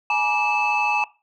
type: tone cluster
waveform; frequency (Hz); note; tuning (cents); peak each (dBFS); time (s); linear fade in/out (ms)
sine; 841 / 954 / 1172 / 2621; G#5 / A#5 / D6 / E7; +22 / +40 / -4 / -11; -21 / -24 / -28 / -20; 0.1-1.04; 2
effects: noise-tail reverb RT60 0.3 s tail -19 dB re dry + tanh soft clip ceiling -13 dBFS